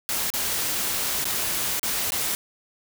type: noise with dropouts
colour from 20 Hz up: white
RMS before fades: -26 dBFS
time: 0.09-2.35 s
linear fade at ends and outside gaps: 0 ms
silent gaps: 0.302-0.338 / 1.243-1.254 / 1.795-1.831 / 2.105-2.121 s
effects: none